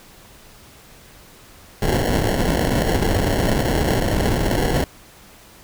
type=noise with sample-and-hold; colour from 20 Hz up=pink; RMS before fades=-19 dBFS; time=1.82-4.84 s; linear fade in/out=2 ms; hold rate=1225 Hz; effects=pink hiss -46 dBFS RMS until 5.63 s